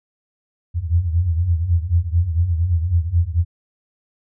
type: tone cluster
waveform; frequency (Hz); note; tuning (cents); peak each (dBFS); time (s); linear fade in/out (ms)
sine; 81.3 / 86.2 / 90.3; E2 / F2 / F#2; -23 / -22 / -42; -20; 0.74-3.45; 50
effects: none